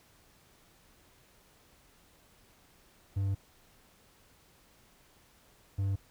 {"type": "tone pair in turn", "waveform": "triangle", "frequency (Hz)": [98, 98], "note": ["G2", "G2"], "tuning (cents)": [0, 0], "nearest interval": "unison", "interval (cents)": 0, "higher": "neither", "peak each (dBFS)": [-26, -26], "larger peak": "neither", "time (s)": [[3.16, 3.35], [5.78, 5.96]], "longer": "first", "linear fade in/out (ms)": 10, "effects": ["pink hiss -63 dBFS RMS until 6.1 s"]}